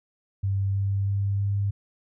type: tone with pitch steps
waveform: sine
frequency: 98 / 98.74 / 99.48 / 100.23 Hz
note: G2 / G2 / G2 / G2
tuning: 0 / +13 / +26 / +39 cents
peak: -22 dBFS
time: 0.43-1.71 s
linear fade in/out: 10 ms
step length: 320 ms
effects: none